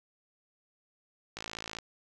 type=click train; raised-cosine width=0.2 ms; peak=-21 dBFS; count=24; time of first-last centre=1.37-1.787 s; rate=55.2 Hz; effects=none